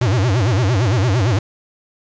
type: tone with vibrato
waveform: square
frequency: 109.7 Hz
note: A2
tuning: 5 cents flat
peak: -14 dBFS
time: 0.01-1.39 s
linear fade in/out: 5 ms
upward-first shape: sine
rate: 8.8 Hz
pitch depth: 290 cents each way
effects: resampled to 16000 Hz + 7-bit